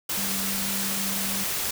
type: tone in noise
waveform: sine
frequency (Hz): 196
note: G3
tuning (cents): 0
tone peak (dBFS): -33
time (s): 0.17-1.44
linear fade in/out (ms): 5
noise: white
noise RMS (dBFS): -28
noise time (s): 0.09-1.71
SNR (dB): -8
effects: none